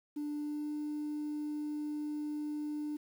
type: tone with pitch glide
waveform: sine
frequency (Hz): 295.3 to 298.9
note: D4 to D4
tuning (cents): +10 to +31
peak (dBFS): -33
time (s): 0.16-2.97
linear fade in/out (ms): 10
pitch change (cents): +21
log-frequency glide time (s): 0.32-0.71
effects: tanh soft clip ceiling -33 dBFS + 10-bit